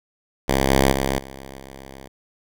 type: tone with level steps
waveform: 5% pulse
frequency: 67.2 Hz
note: C2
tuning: 47 cents sharp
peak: -6 / -3 / -9 / -25 / -27 dBFS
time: 0.48-2.08 s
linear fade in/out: 10 ms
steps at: 0.7 / 0.92 / 1.18 / 1.59 s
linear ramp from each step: 5 ms
effects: none